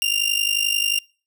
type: tone with amplitude modulation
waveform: sawtooth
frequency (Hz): 2794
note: F7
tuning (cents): 0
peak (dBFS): -12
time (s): 0.02-0.99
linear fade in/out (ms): 0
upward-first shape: sine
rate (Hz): 51.3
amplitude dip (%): 80
effects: noise-tail reverb RT60 0.4 s tail -26 dB re dry